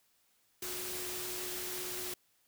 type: tone in noise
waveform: sine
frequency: 363.3 Hz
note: F#4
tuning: 32 cents flat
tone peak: -45 dBFS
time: 0.62-2.14 s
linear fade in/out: 5 ms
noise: white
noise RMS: -40 dBFS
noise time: 0.62-2.14 s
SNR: -8 dB
effects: white hiss -72 dBFS RMS until 2.47 s